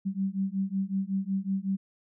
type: beating tone pair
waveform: sine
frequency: 190.9 / 196.3 Hz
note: G3 / G3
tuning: -46 / +3 cents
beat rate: 5.4 Hz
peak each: -30 dBFS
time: 0.05-1.77 s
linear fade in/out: 20 ms
effects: none